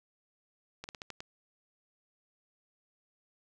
slowing click train, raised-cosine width 0.2 ms, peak -24 dBFS, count 6, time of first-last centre 0.84-1.205 s, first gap 49 ms, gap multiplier 1.2, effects none

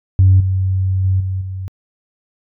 sine tone with level steps, 94.4 Hz, F#2, 35 cents sharp, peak -5 / -13 / -11 / -17 / -22 dBFS, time 0.19-1.68 s, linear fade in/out 0 ms, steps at 0.4 / 1.04 / 1.2 / 1.41 s, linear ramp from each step 5 ms, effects tanh soft clip ceiling -2 dBFS

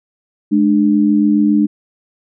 sine tone pair together, 210.8 / 298.1 Hz, G#3 / D4, +26 / +26 cents, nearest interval tritone, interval 600 cents, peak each -12 dBFS, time 0.51-1.67 s, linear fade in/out 20 ms, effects none

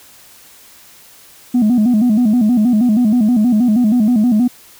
sine tone with vibrato, 228.7 Hz, A#3, 33 cents flat, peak -7 dBFS, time 1.54-4.48 s, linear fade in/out 10 ms, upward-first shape square, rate 6.3 Hz, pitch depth 130 cents each way, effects tanh soft clip ceiling -7 dBFS + white hiss -43 dBFS RMS until 4.79 s

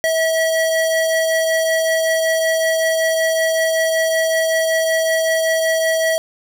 square tone pair together, 647 / 1935.7 Hz, E5 / B6, -32 / -35 cents, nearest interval octave + perfect fifth, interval 1897 cents, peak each -16 / -24 dBFS, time 0.04-6.18 s, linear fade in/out 0 ms, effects none

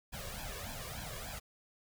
pink noise with flanger, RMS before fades -43 dBFS, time 0.12-1.4 s, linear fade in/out 20 ms, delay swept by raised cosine 1.2 to 1.81 ms, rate 3.4 Hz, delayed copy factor +1, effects none

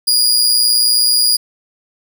sawtooth tone with amplitude modulation, 4871 Hz, D#8, 38 cents flat, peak -5 dBFS, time 0.07-1.37 s, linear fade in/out 10 ms, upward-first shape sine, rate 119 Hz, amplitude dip 50%, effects none

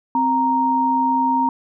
sine tone pair together, 261.2 / 932.3 Hz, C4 / A#5, -3 / 0 cents, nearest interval octave + minor seventh, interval 2203 cents, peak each -21 / -16 dBFS, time 0.15-1.49 s, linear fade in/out 2 ms, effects none

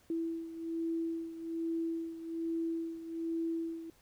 sine beating tone pair, 329.6 / 330.8 Hz, E4 / E4, 0 / +6 cents, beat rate 1.2 Hz, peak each -35 / -40 dBFS, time 0.1-3.9 s, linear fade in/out 2 ms, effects pink hiss -66 dBFS RMS until 4.01 s

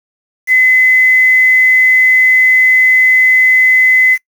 sine tone with quantisation, 2030 Hz, B6, 47 cents sharp, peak -5 dBFS, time 0.47-4.18 s, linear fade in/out 50 ms, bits 5, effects noise-tail reverb RT60 0.1 s tail -21 dB re dry

